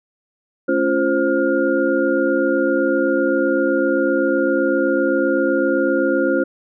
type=tone cluster; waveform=sine; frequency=219.8 / 279.9 / 347.7 / 526 / 1416 Hz; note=A3 / C#4 / F4 / C5 / F6; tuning=-2 / +17 / -8 / +9 / +23 cents; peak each=-27 / -20 / -20 / -19 / -24 dBFS; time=0.68-6.44 s; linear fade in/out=10 ms; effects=none